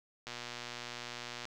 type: click train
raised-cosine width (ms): 0.2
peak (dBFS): -24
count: 143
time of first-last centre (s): 0.27-1.453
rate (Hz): 120
effects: none